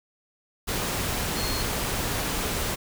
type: tone in noise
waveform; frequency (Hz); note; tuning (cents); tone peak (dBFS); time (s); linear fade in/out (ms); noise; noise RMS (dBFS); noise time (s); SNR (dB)
sine; 4285; C8; +40; -33; 1.36-1.63; 20; pink; -28; 0.67-2.76; -8
effects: none